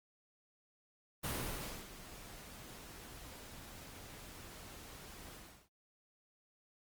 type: noise with ADSR envelope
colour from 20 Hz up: pink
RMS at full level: -37 dBFS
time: 1.23-5.69 s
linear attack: 19 ms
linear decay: 600 ms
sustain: -15 dB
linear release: 350 ms
effects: Opus 32 kbps